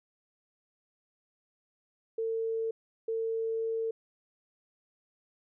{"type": "tone bursts at uneven times", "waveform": "sine", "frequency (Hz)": 450.2, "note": "A4", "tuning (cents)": 40, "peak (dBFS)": -29, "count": 2, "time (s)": [[2.18, 2.71], [3.08, 3.91]], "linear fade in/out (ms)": 5, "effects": []}